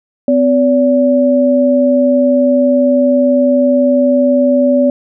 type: tone pair together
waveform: sine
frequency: 254.9 / 573 Hz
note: C4 / D5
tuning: -45 / -43 cents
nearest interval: octave + major second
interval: 1402 cents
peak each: -10 dBFS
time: 0.28-4.9 s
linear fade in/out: 2 ms
effects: none

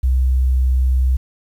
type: tone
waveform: sine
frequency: 64.2 Hz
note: C2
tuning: 32 cents flat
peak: -12 dBFS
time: 0.03-1.17 s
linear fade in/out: 10 ms
effects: 8-bit

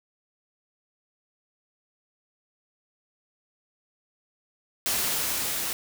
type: noise with level ramp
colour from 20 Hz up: white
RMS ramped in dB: -26 to -30 dBFS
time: 4.86-5.73 s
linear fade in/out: 0 ms
effects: none

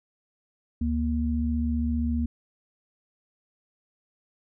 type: tone pair together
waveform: sine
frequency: 73.6 / 235.9 Hz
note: D2 / A#3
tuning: +4 / +21 cents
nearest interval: octave + minor sixth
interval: 2017 cents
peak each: -26 dBFS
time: 0.81-2.26 s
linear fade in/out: 5 ms
effects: none

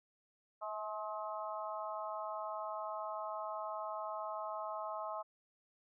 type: harmonic tone with a mistuned harmonic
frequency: 212.5 Hz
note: G#3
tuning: 40 cents sharp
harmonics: 3 / 4 / 5 / 6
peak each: -43 / -45 / -44 / -46 dBFS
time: 0.61-5.23 s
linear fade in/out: 20 ms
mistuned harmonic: 3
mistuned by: +18 cents
effects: none

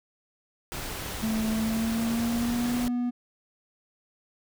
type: noise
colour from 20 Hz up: pink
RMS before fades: -35 dBFS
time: 0.72-2.88 s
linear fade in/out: 0 ms
type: tone with pitch glide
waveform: triangle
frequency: 220 to 244.1 Hz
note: A3 to B3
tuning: 0 to -20 cents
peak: -23 dBFS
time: 1.22-3.11 s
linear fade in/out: 20 ms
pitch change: +180 cents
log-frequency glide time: 1.56-2.82 s
effects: none

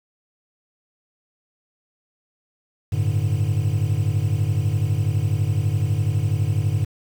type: chord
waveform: triangle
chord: G suspended second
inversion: none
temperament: equal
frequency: 98 / 110 / 146.83 Hz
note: G2 / A2 / D3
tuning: 0 / 0 / 0 cents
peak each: -20 / -20 / -23 dBFS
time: 2.92-6.85 s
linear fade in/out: 10 ms
effects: 7-bit

